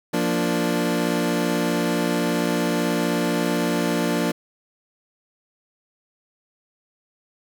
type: chord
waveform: 25% pulse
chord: Bb major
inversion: second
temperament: equal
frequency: 174.61 / 233.1 / 293.7 Hz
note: F3 / Bb3 / D4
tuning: 0 / 0 / 0 cents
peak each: -21 dBFS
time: 0.13-4.32 s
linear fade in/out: 10 ms
effects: none